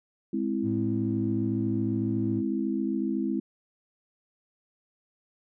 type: chord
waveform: sine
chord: Ab augmented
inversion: none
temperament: equal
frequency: 207.7 / 261.6 / 329.6 Hz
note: Ab3 / C4 / E4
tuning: 0 / 0 / 0 cents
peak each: -30 dBFS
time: 0.33-3.4 s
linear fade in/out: 5 ms
type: tone with vibrato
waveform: triangle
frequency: 110 Hz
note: A2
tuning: in tune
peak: -29 dBFS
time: 0.62-2.43 s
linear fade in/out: 50 ms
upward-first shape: sine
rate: 1.4 Hz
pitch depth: 8 cents each way
effects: none